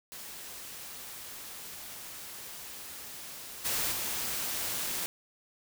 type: noise with level steps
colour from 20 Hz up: white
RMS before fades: -44 / -31 / -34 dBFS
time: 0.12-5.06 s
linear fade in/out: 0 ms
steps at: 3.64 / 3.91 s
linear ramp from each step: 20 ms
effects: none